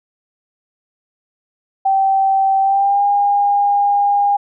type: tone with pitch glide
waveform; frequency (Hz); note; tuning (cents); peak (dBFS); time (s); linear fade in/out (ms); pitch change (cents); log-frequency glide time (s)
sine; 776 to 810.4; G5 to G#5; -18 to -43; -11; 1.85-4.37; 10; +75; 2.61-3.04
effects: none